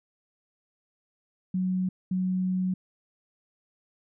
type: tone pair in turn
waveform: sine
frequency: 185 / 185 Hz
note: F#3 / F#3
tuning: 0 / 0 cents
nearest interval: unison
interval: 0 cents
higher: neither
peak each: -24 dBFS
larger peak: neither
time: 1.54-1.89 / 2.11-2.74 s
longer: second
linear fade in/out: 5 ms
effects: none